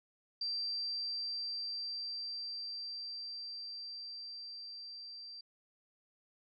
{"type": "tone with level ramp", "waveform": "sine", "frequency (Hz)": 4699, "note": "D8", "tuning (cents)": 0, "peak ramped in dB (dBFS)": [-34, -46], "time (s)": [0.41, 5.41], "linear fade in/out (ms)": 5, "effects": []}